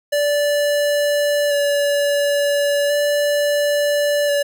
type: tone with vibrato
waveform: square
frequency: 578 Hz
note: D5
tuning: 28 cents flat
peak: -16 dBFS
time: 0.12-4.43 s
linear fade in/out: 10 ms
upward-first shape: square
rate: 0.36 Hz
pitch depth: 13 cents each way
effects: none